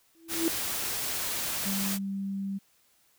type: tone with exponential growth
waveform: sine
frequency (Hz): 329.6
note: E4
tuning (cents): 0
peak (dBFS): -21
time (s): 0.15-0.48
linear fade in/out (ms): 0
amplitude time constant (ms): 70
type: noise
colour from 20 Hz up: white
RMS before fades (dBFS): -32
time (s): 0.28-1.99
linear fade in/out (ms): 50
type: tone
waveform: sine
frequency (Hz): 196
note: G3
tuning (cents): 0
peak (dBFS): -30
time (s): 1.65-2.59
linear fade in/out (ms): 20
effects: white hiss -66 dBFS RMS until 3.18 s